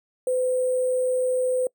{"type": "tone with sample-and-hold", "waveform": "sine", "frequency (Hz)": 507, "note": "B4", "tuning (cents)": 45, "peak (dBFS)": -20, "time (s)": [0.27, 1.67], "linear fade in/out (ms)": 2, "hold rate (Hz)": 8820, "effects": ["noise-tail reverb RT60 0.1 s tail -24 dB re dry"]}